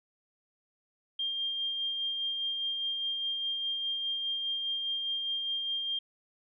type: tone with tremolo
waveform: sine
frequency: 3200 Hz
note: G7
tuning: 35 cents sharp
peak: -29 dBFS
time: 1.19-5.99 s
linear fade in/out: 5 ms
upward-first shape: sine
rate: 4.9 Hz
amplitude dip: 30%
effects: none